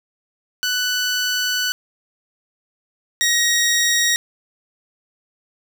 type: tone pair in turn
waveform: 15% pulse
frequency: 1490 / 1885.2 Hz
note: F#6 / A#6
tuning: +12 / +19 cents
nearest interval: major third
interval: 407 cents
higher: second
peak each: -12 / -9 dBFS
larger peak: second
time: 0.63-1.72 / 3.21-4.16 s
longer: first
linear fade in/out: 0 ms
effects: none